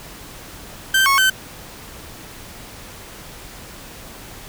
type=tone with pitch steps; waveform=30% pulse; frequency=1557 / 1099 / 1536 Hz; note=G6 / C#6 / G6; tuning=-12 / -15 / -36 cents; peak=-10 dBFS; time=0.94-1.3 s; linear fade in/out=5 ms; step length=120 ms; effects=pink hiss -38 dBFS RMS until 4.48 s